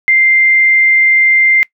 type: tone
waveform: sine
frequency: 2093 Hz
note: C7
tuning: in tune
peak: -6 dBFS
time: 0.08-1.63 s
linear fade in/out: 0 ms
effects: noise-tail reverb RT60 0.1 s tail -22 dB re dry